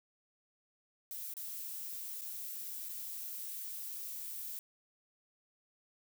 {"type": "noise with dropouts", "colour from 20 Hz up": "violet", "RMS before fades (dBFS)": -43, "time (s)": [1.11, 4.59], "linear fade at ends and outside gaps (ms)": 0, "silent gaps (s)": [[1.338, 1.368], [2.211, 2.217], [2.887, 2.892]], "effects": []}